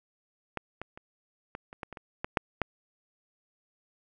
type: clicks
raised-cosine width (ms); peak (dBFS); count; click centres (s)
0.5; -17 / -22 / -29 / -22 / -29 / -21 / -26 / -27 / -16 / -8 / -11; 11; 0.573 / 0.816 / 0.975 / 1.551 / 1.729 / 1.832 / 1.927 / 1.972 / 2.245 / 2.372 / 2.617
effects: none